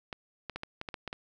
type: clicks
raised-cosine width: 0.3 ms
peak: -21 dBFS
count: 9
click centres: 0.128 / 0.497 / 0.56 / 0.634 / 0.814 / 0.888 / 0.942 / 1.077 / 1.129 s
effects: none